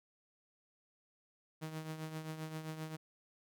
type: tone with tremolo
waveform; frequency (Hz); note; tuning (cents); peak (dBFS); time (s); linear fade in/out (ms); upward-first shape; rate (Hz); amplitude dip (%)
sawtooth; 157.6; D#3; +23; -35; 1.61-2.97; 20; triangle; 7.6; 65
effects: none